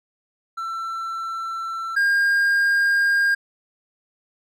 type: tone pair in turn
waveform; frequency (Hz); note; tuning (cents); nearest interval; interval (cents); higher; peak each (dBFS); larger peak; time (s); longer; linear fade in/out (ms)
triangle; 1341 / 1612.6; E6 / G6; +29 / +49; minor third; 320; second; -24 / -14; second; 0.57-1.96 / 1.96-3.35; neither; 10
effects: none